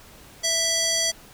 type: tone with band-pass filter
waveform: square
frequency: 659 Hz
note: E5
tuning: 1 cent flat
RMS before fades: -23 dBFS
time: 0.43-1.12 s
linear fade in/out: 20 ms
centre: 5800 Hz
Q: 2
effects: pink hiss -48 dBFS RMS until 1.33 s